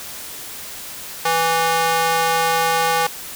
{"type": "tone with high-pass filter", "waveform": "square", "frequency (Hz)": 164.81, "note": "E3", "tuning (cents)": 0, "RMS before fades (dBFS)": -18, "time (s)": [1.25, 3.07], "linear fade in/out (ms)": 5, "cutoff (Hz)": 770, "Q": 1.6, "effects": ["white hiss -33 dBFS RMS until 3.35 s"]}